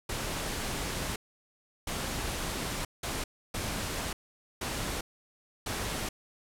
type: noise bursts at uneven times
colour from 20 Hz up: pink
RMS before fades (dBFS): -34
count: 6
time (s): 0.09-1.16 / 1.87-2.85 / 3.03-3.24 / 3.54-4.13 / 4.61-5.01 / 5.66-6.09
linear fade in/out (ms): 5
effects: low-pass 12000 Hz 12 dB/octave